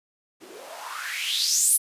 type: noise with band-pass filter sweep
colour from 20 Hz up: blue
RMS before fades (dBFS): -26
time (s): 0.4-1.78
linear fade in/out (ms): 20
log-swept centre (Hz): 280 to 11000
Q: 5
effects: resampled to 32000 Hz